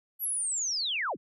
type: linear sweep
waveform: sine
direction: down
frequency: 11940 to 77.78 Hz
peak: -28 dBFS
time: 0.19-1.17 s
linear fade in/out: 50 ms
effects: none